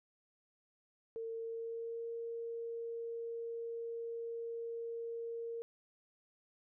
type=tone with pitch glide; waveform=sine; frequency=454 to 463 Hz; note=A#4 to A#4; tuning=-46 to -12 cents; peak=-39 dBFS; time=1.16-5.62 s; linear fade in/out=0 ms; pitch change=+34 cents; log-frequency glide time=1.29-2.08 s; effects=none